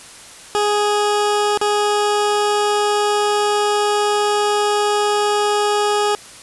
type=tone with dropouts; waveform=20% pulse; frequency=415.3 Hz; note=G#4; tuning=in tune; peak=-10 dBFS; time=0.55-6.15 s; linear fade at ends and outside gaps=0 ms; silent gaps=1.574-1.614 s; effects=white hiss -39 dBFS RMS until 6.42 s + resampled to 24000 Hz